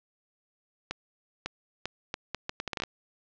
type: accelerating click train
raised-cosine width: 0.2 ms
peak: -14 dBFS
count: 13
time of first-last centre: 0.91-2.836 s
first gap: 550 ms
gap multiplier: 0.72
effects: low-pass 5000 Hz 12 dB/octave